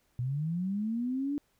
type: linear sweep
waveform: sine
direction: up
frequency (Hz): 118.8 to 293.7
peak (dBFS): -29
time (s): 0.19-1.38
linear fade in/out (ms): 0
effects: pink hiss -72 dBFS RMS until 1.59 s